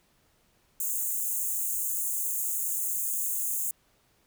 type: high-pass noise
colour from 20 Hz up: white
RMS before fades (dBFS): -30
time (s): 0.8-3.71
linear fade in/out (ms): 2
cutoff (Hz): 6500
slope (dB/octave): 96
effects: pink hiss -67 dBFS RMS until 4.26 s